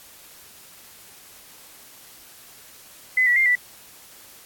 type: tone with pitch steps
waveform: sine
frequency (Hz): 2025 / 1945 / 2101 / 1970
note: B6 / B6 / C7 / B6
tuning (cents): +43 / -27 / +7 / -5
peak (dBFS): -15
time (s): 3.17-3.554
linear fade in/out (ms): 5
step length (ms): 96
effects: white hiss -47 dBFS RMS until 4.45 s + AAC 64 kbps